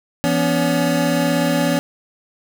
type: tone cluster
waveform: square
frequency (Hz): 168.9 / 246.8 / 283.2 / 568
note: E3 / B3 / C#4 / C#5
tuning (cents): +42 / -1 / +37 / +42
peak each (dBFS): -22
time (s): 0.24-1.79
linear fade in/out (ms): 0
effects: none